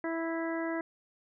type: harmonic tone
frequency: 329.1 Hz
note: E4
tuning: 3 cents flat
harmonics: 1 / 2 / 3 / 4 / 5 / 6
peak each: -33 / -37 / -42 / -45 / -42 / -43 dBFS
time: 0.04-0.81 s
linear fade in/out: 2 ms
effects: none